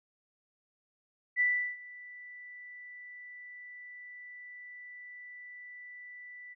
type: tone with ADSR envelope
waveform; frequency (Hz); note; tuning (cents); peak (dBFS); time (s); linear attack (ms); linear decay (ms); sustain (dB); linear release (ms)
sine; 1975.5; B6; 0; -23; 1.36-6.55; 44; 360; -22; 27
effects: none